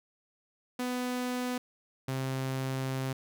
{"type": "tone pair in turn", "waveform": "sawtooth", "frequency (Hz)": [249.1, 132.29], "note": ["B3", "C3"], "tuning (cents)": [15, 19], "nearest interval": "major seventh", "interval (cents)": 1096, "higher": "first", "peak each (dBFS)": -27, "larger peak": "neither", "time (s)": [[0.79, 1.58], [2.08, 3.13]], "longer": "second", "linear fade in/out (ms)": 5, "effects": []}